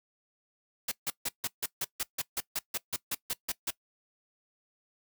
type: noise bursts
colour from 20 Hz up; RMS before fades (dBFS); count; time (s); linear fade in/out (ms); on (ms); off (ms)
white; -32; 16; 0.88-3.706; 5; 36; 150
effects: noise-tail reverb RT60 0.1 s tail -20 dB re dry